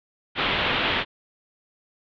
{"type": "low-pass noise", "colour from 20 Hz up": "white", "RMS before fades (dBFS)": -24, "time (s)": [0.35, 1.05], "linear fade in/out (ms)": 50, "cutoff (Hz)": 3600, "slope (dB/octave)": 48, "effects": []}